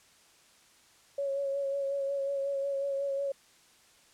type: tone with vibrato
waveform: sine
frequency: 554.4 Hz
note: C#5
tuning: in tune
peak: -29 dBFS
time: 1.18-3.32 s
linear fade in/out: 5 ms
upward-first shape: sine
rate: 5.5 Hz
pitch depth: 25 cents each way
effects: white hiss -61 dBFS RMS until 4.13 s + low-pass 9000 Hz 12 dB/octave